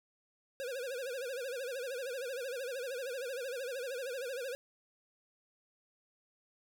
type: tone with vibrato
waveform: square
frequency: 512 Hz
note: C5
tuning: 38 cents flat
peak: -38 dBFS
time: 0.6-4.55 s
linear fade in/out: 0 ms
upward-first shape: sine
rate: 13 Hz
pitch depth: 140 cents each way
effects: none

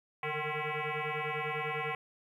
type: tone with frequency modulation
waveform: sine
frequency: 755 Hz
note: F#5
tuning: 35 cents sharp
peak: -32 dBFS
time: 0.23-1.95 s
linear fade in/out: 2 ms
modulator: 304 Hz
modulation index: 5.9
effects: 11-bit

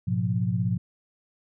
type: tone cluster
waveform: sine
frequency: 106.4 / 123.1 / 177.8 Hz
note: G#2 / B2 / F3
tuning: +42 / -5 / +31 cents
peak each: -27 dBFS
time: 0.07-0.78 s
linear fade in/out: 10 ms
effects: none

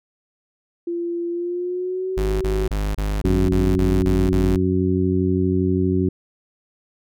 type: tone with pitch glide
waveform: sine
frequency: 343.2 to 376.4 Hz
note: F4 to F#4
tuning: -30 to +30 cents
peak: -22 dBFS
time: 0.87-2.68 s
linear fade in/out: 5 ms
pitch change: +160 cents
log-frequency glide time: 1.3-2.11 s
type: tone bursts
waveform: 45% pulse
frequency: 50.9 Hz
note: G#1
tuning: 34 cents flat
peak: -20 dBFS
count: 9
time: 2.17-4.562 s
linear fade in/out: 5 ms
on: 240 ms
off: 29 ms
type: harmonic tone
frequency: 92.5 Hz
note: F#2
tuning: in tune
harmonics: 1 / 2 / 3 / 4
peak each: -22 / -22 / -22 / -22 dBFS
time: 3.24-6.09 s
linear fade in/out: 5 ms
effects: none

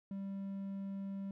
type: tone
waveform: triangle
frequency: 196 Hz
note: G3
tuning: in tune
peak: -37 dBFS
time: 0.11-1.31 s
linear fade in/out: 2 ms
effects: none

